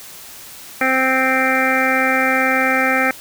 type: harmonic tone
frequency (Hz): 261.6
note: C4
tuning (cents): 0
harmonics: 1 / 2 / 3 / 5 / 6 / 7 / 8 / 9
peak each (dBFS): -22 / -22 / -22 / -22 / -22 / -22 / -22 / -22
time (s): 0.81-3.11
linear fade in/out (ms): 2
effects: white hiss -37 dBFS RMS until 3.2 s